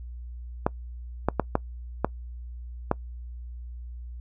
clicks, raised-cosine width 1 ms, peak -7 dBFS, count 6, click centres 0.665 / 1.286 / 1.397 / 1.554 / 2.046 / 2.914 s, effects noise-tail reverb RT60 0.1 s tail -23 dB re dry + added 60 Hz sine -36 dBFS peak until 4.2 s

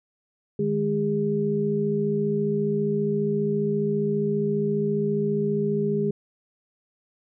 sine tone cluster, 153.5 / 208.3 / 406.7 Hz, D#3 / G#3 / G#4, -23 / +5 / -36 cents, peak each -28 / -26 / -24 dBFS, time 0.59-6.11 s, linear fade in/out 5 ms, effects none

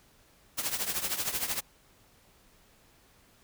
white noise with tremolo, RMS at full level -29 dBFS, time 0.57-1.61 s, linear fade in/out 20 ms, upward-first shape triangle, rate 13 Hz, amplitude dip 80%, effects pink hiss -62 dBFS RMS until 3.43 s

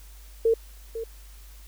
sine tone with echo, 453.9 Hz, A#4, 46 cents flat, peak -17 dBFS, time 0.45-0.54 s, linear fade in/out 5 ms, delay 500 ms, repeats 1, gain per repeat -12 dB, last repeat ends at 1.04 s, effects added 50 Hz sine -44 dBFS peak until 1.67 s + white hiss -54 dBFS RMS until 1.67 s

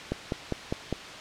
click train, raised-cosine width 2 ms, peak -14 dBFS, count 5, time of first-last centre 0.12-0.926 s, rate 4.96 Hz, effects white hiss -40 dBFS RMS until 1.2 s + low-pass 4000 Hz 12 dB/octave

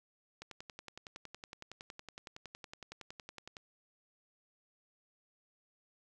click train, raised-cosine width 0.2 ms, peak -29 dBFS, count 35, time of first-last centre 0.42-3.568 s, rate 10.8 Hz, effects none

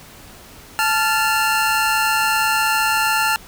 25% pulse tone pair together, 874 / 1385.1 Hz, A5 / F6, -12 / -15 cents, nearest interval minor sixth, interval 797 cents, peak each -15 dBFS, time 0.79-3.36 s, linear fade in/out 0 ms, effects pink hiss -42 dBFS RMS until 3.47 s

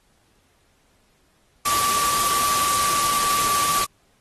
sine tone in noise, 1160 Hz, D6, 22 cents flat, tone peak -21 dBFS, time 1.65-3.85 s, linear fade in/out 10 ms, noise white, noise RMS -23 dBFS, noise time 1.65-3.85 s, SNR -1 dB, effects pink hiss -63 dBFS RMS until 4.2 s + AAC 32 kbps

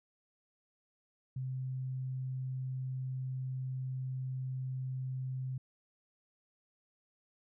sine tone, 130 Hz, C3, 11 cents flat, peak -35 dBFS, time 1.36-5.58 s, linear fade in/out 5 ms, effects none

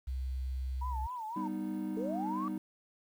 sine tone, 64.9 Hz, C2, 13 cents flat, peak -33 dBFS, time 0.07-1.07 s, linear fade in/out 10 ms
sine tone with vibrato, 932.3 Hz, A#5, in tune, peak -37 dBFS, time 0.81-1.48 s, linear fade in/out 10 ms, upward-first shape sine, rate 3.9 Hz, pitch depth 140 cents each way
triangle chord, G augmented, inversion none, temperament equal, 196 / 246.9 / 311.1 Hz, G3 / B3 / D#4, 0 / 0 / 0 cents, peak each -36 / -39 / -35 dBFS, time 1.36-2.58 s, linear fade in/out 5 ms
sine linear sweep, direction up, 423.4 to 1174.7 Hz, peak -35 dBFS, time 1.97-2.48 s, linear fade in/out 0 ms
effects tanh soft clip ceiling -22 dBFS + 10-bit

